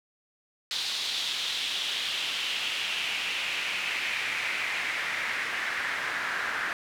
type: noise with band-pass filter sweep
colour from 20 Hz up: pink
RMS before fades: -31 dBFS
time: 0.71-6.73 s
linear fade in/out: 0 ms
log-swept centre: 3900 to 1600 Hz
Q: 3
effects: none